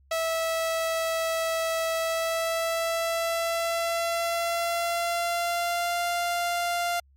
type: tone with pitch glide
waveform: sawtooth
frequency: 653 to 695.8 Hz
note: E5 to F5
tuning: -17 to -7 cents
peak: -21 dBFS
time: 0.11-7 s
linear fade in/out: 5 ms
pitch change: +110 cents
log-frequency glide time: 1.95-6.01 s
effects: added 68 Hz sine -56 dBFS peak until 7.16 s + MP3 64 kbps